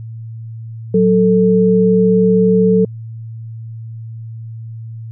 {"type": "tone pair together", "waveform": "sine", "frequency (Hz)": [185.8, 441.9], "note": ["F#3", "A4"], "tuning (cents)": [7, 7], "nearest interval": "octave + minor third", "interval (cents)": 1500, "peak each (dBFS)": -11, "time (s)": [0.94, 2.85], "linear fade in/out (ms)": 5, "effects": ["added 113 Hz sine -26 dBFS peak until 5.11 s"]}